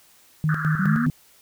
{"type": "tone with tremolo", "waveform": "sine", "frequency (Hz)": 155.3, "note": "D#3", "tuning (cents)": -3, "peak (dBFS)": -18, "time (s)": [0.44, 1.1], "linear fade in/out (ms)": 0, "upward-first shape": "square", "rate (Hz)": 4.8, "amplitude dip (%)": 70}
{"type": "band-pass noise", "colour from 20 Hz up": "white", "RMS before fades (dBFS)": -29, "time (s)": [0.49, 1.06], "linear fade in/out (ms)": 2, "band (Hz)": [1200, 1700], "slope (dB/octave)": 96}
{"type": "linear sweep", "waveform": "sine", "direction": "up", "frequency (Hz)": [182.8, 254.8], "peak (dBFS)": -20, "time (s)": [0.79, 1.09], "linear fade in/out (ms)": 5}
{"effects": ["white hiss -55 dBFS RMS until 1.41 s"]}